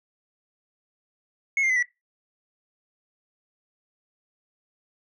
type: tone with pitch steps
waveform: sine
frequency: 2182 / 2102 / 2024 / 1949.6 Hz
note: C#7 / C7 / B6 / B6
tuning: -28 / +7 / +42 / -23 cents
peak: -17 dBFS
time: 1.57-1.826 s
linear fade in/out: 2 ms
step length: 64 ms
effects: noise-tail reverb RT60 0.2 s tail -20 dB re dry + tanh soft clip ceiling -19 dBFS